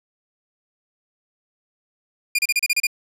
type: tone bursts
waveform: sawtooth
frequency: 2413 Hz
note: D7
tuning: 46 cents sharp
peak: -13 dBFS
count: 8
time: 2.35-2.87 s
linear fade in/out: 5 ms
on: 37 ms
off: 32 ms
effects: resampled to 32000 Hz